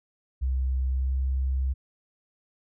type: tone with pitch glide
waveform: sine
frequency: 64.9 to 65.84 Hz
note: C2 to C2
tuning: -13 to +11 cents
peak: -23 dBFS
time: 0.41-1.74 s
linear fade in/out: 20 ms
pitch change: +24 cents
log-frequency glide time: 0.89-1.16 s
effects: none